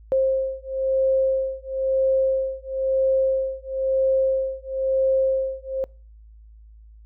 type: beating tone pair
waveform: sine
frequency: 530 / 531 Hz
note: C5 / C5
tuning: +22 / +25 cents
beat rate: 1 Hz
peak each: -22 dBFS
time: 0.12-5.84 s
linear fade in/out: 0 ms
effects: noise-tail reverb RT60 0.4 s tail -26 dB re dry + added 54 Hz sine -44 dBFS peak until 7.05 s